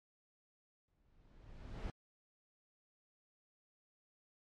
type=noise with exponential growth; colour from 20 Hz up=brown; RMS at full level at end=-40 dBFS; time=0.88-1.9 s; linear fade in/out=1 ms; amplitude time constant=220 ms; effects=low-pass 5000 Hz 12 dB/octave + AAC 64 kbps